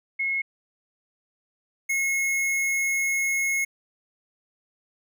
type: tone pair in turn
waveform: sine / square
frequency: 2171 / 2171 Hz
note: C#7 / C#7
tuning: -37 / -37 cents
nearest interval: unison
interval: 0 cents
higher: neither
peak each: -23 dBFS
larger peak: neither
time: 0.19-0.42 / 1.89-3.65 s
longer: second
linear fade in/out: 10 ms
effects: none